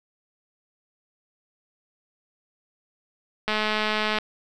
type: click train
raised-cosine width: 0.3 ms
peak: -9 dBFS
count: 152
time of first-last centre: 3.48-4.186 s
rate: 214 Hz
effects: none